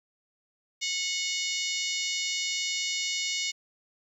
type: harmonic tone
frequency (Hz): 731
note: F#5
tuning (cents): -21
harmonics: 3 / 4 / 5 / 6 / 7 / 8 / 9 / 10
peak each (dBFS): -34 / -35 / -36 / -37 / -37 / -38 / -39 / -39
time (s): 0.81-3.52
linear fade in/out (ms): 20
effects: 10-bit